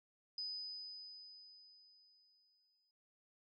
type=tone with exponential decay; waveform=sine; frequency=4997 Hz; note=D#8; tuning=7 cents sharp; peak=-39 dBFS; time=0.38-2.91 s; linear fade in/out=2 ms; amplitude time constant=550 ms; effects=noise-tail reverb RT60 0.9 s tail -24 dB re dry + MP3 32 kbps